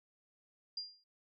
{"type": "tone with exponential decay", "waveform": "sine", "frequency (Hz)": 4800, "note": "D8", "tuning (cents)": 37, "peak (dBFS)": -35, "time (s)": [0.77, 1.04], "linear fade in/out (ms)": 5, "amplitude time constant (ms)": 58, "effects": []}